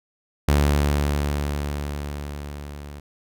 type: tone with level ramp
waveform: sawtooth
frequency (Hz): 72.5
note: D2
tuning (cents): -22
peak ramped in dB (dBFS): -11 to -32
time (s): 0.48-3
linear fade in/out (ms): 5
effects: none